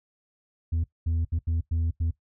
sine tone bursts at uneven times, 82.41 Hz, E2, in tune, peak -20 dBFS, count 6, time 0.72-0.84 / 1.06-1.25 / 1.32-1.39 / 1.47-1.61 / 1.71-1.91 / 2-2.11 s, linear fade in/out 10 ms, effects noise-tail reverb RT60 0.1 s tail -18 dB re dry + tanh soft clip ceiling -22 dBFS

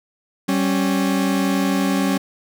40% pulse tone pair together, 193.3 / 274.4 Hz, G3 / C#4, -24 / -17 cents, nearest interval tritone, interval 607 cents, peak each -19 dBFS, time 0.48-2.18 s, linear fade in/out 10 ms, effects none

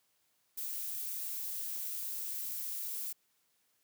violet noise, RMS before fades -39 dBFS, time 0.57-3.13 s, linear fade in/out 10 ms, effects white hiss -75 dBFS RMS until 3.83 s + high-pass 80 Hz 12 dB/octave

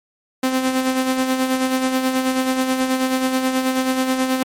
sawtooth tone with tremolo, 259.7 Hz, C4, 13 cents flat, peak -11 dBFS, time 0.43-4.43 s, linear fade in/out 5 ms, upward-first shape sine, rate 9.3 Hz, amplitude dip 50%, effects MP3 64 kbps

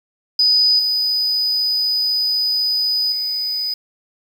triangle tone with level steps, 4978 Hz, D#8, in tune, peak -8 / -14 / -18 dBFS, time 0.39-3.74 s, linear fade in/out 5 ms, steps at 0.79 / 3.12 s, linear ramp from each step 2 ms, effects tanh soft clip ceiling -9 dBFS + 7-bit

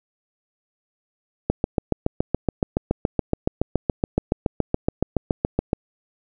click train, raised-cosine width 2 ms, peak -5 dBFS, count 31, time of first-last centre 1.5-5.731 s, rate 7.09 Hz, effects none

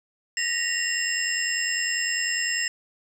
sine tone cluster, 1848 / 1938 / 2775 / 5260 / 7530 Hz, A#6 / B6 / F7 / E8 / A#8, -16 / -33 / -12 / -5 / +16 cents, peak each -30 dBFS, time 0.37-2.68 s, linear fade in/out 2 ms, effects 8-bit

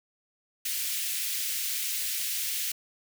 white high-pass noise, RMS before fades -31 dBFS, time 0.65-2.72 s, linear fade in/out 5 ms, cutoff 2000 Hz, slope 24 dB/octave, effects none

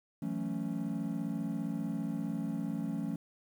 triangle chord, F# minor seventh, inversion third, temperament equal, 164.81 / 185 / 220 / 277.2 Hz, E3 / F#3 / A3 / C#4, 0 / 0 / 0 / 0 cents, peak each -37 / -37 / -35 / -36 dBFS, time 0.22-3.16 s, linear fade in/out 5 ms, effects tanh soft clip ceiling -22 dBFS + 10-bit

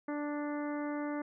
harmonic tone, 293.7 Hz, D4, in tune, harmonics 1 / 2 / 3 / 4 / 5 / 6 / 7, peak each -35 / -41 / -45 / -47 / -49 / -51 / -52 dBFS, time 0.08-1.22 s, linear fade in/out 5 ms, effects none

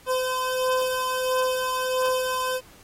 25% pulse beating tone pair, 512 / 513.5 Hz, C5 / C5, -38 / -33 cents, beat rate 1.5 Hz, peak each -20 / -25 dBFS, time 0.06-2.61 s, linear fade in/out 50 ms, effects pink hiss -52 dBFS RMS until 2.83 s + AAC 48 kbps

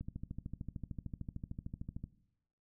click train, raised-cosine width 5 ms, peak -29 dBFS, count 28, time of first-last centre 0.01-2.04 s, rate 13.3 Hz, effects noise-tail reverb RT60 0.8 s tail -18 dB re dry

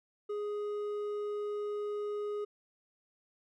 sine tone with hard clipping, 415.3 Hz, G#4, in tune, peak -35 dBFS, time 0.29-2.45 s, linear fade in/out 10 ms, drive 5 dB, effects none

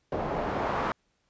white noise with low-pass filter sweep, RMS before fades -30 dBFS, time 0.12-0.92 s, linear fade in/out 2 ms, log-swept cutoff 650 to 1100 Hz, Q 1.3, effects pink hiss -73 dBFS RMS until 1.29 s + resampled to 16000 Hz

